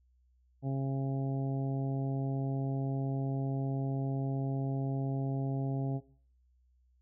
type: harmonic tone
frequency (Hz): 135.5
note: C#3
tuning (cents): -39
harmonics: 1 / 2 / 3 / 4 / 5 / 6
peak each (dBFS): -31 / -37 / -45 / -47 / -45 / -50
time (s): 0.62-6.01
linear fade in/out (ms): 50
effects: noise-tail reverb RT60 0.5 s tail -19 dB re dry + added 62 Hz sine -65 dBFS peak until 7.01 s